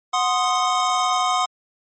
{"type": "chord", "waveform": "square", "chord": "C diminished", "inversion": "second", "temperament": "equal with one note detuned", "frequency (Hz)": [734.5, 1046.5, 1244.5], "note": ["Gb5", "C6", "Eb6"], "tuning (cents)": [-13, 0, 0], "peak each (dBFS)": -23, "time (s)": [0.13, 1.46], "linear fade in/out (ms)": 10, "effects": ["MP3 32 kbps"]}